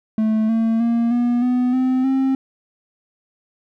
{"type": "tone with pitch steps", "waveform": "triangle", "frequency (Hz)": [218.3, 225.6, 233.2, 241, 249, 257.4, 266], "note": ["A3", "A3", "A#3", "B3", "B3", "C4", "C4"], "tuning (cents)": [-13, 44, 1, -42, 14, -28, 29], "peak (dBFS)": -13, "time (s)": [0.18, 2.35], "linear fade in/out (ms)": 2, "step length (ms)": 310, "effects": []}